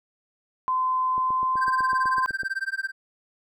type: tone with pitch glide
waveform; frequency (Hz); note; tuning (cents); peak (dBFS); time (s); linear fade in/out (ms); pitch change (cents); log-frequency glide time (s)
sine; 1028 to 1035.2; C6 to C6; -31 to -19; -21; 0.68-2.26; 0; +12; 1.11-1.56
type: click train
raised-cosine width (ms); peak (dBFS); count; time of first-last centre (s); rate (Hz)
2; -27; 11; 1.18-2.433; 7.98
type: tone with tremolo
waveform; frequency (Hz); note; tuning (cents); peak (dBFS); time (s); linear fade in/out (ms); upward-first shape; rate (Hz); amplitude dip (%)
triangle; 1568; G6; 0; -21; 1.56-2.92; 50; sine; 18; 100
effects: none